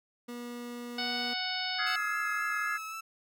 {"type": "tone", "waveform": "30% pulse", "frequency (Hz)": 241, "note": "B3", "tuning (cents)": -42, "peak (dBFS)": -36, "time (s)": [0.28, 1.34], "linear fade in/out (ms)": 10}
{"type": "harmonic tone", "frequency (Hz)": 740, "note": "F#5", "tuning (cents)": 0, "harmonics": [1, 2, 3, 4, 5, 6, 7], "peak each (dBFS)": [-39, -39, -39, -39, -39, -39, -39], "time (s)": [0.98, 1.96], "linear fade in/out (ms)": 5}
{"type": "chord", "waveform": "sine", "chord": "F minor seventh", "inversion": "third", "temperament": "just", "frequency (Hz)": [1257.2, 1396.9, 1676.3, 2095], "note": ["Eb6", "F6", "Ab6", "C7"], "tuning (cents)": [18, 0, 16, 2], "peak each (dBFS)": [-36, -37, -33, -39], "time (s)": [1.78, 2.78], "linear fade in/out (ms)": 20}
{"type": "tone with vibrato", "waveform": "30% pulse", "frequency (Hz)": 1309, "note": "E6", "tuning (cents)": -13, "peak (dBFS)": -35, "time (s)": [1.86, 3.01], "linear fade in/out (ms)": 10, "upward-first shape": "sine", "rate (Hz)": 3.8, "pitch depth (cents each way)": 18}
{"effects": []}